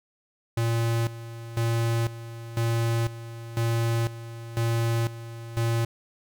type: tone with tremolo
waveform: square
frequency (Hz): 115.6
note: A#2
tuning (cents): -14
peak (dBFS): -23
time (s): 0.57-5.85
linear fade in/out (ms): 5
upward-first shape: square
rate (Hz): 1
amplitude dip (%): 80
effects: none